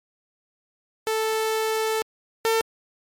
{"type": "tone pair in turn", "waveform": "sawtooth", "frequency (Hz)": [440, 449.5], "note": ["A4", "A4"], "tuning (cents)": [0, 37], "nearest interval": "unison", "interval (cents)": 37, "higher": "second", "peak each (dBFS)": [-18, -15], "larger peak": "second", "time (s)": [[1.07, 2.02], [2.45, 2.61]], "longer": "first", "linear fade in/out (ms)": 0, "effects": ["MP3 64 kbps"]}